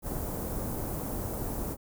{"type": "band-stop noise", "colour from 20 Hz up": "pink", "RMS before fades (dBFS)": -34, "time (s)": [0.02, 1.77], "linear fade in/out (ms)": 50, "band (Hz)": [730, 13000], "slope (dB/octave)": 12, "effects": []}